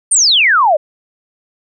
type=exponential sweep; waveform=sine; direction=down; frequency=9400 to 565 Hz; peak=-7 dBFS; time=0.11-0.77 s; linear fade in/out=10 ms; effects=none